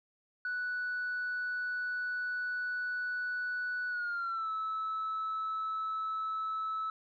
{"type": "tone with pitch glide", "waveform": "sine", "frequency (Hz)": [1480, 1303.4], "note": ["F#6", "E6"], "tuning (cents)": [0, -20], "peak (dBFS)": -31, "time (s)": [0.45, 6.9], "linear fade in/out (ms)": 2, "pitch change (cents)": -220, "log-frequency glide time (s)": [3.89, 4.5], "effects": ["tanh soft clip ceiling -30 dBFS"]}